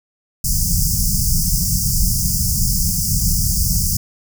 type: band-stop noise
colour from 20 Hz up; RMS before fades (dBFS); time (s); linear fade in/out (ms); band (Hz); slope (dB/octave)
pink; -17; 0.44-3.97; 5; 200 to 4900; 96
effects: none